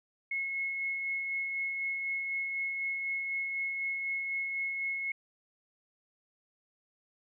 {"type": "tone with tremolo", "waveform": "sine", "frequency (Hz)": 2177, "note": "C#7", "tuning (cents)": -32, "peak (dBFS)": -30, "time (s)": [0.31, 5.12], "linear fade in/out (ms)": 5, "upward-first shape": "sine", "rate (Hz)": 4, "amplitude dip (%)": 30, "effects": []}